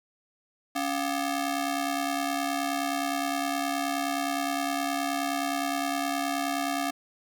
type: ring-modulated tone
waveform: sawtooth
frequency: 489.6 Hz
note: B4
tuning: 15 cents flat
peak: -20 dBFS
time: 0.75-6.91 s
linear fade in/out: 10 ms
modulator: 210 Hz
effects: none